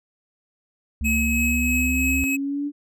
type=exponential sweep; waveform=sine; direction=up; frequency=220.3 to 291.4 Hz; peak=-23 dBFS; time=1.01-2.72 s; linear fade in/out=50 ms
type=tone with vibrato; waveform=sine; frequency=70.1 Hz; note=C#2; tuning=20 cents sharp; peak=-24 dBFS; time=1.01-2.24 s; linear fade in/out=0 ms; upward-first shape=triangle; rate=8 Hz; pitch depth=40 cents each way
type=tone with tremolo; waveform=square; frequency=2561 Hz; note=D#7; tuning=49 cents sharp; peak=-21 dBFS; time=1.04-2.37 s; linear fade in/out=20 ms; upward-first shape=triangle; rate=3.1 Hz; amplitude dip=30%
effects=none